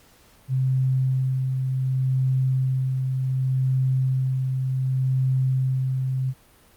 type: tone with tremolo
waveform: sine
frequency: 130.81 Hz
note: C3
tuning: in tune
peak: -18 dBFS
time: 0.48-6.34 s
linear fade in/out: 50 ms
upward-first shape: sine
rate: 0.67 Hz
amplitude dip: 35%
effects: pink hiss -55 dBFS RMS until 6.76 s + Opus 48 kbps